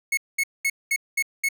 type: tone bursts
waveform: 45% pulse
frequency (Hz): 2191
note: C#7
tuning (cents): -21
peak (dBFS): -20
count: 6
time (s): 0.12-1.488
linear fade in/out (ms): 5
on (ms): 53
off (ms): 210
effects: none